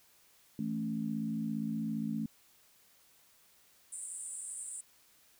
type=chord; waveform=sine; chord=A major; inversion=second; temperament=equal; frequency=164.81 / 220 / 277.2 Hz; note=E3 / A3 / C#4; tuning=0 / 0 / 0 cents; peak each=-40 / -34 / -40 dBFS; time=0.59-2.26 s; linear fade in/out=2 ms
type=band-pass noise; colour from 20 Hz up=white; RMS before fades=-43 dBFS; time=3.92-4.81 s; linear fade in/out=5 ms; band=7900 to 9500 Hz; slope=96 dB/octave
effects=white hiss -65 dBFS RMS until 5.39 s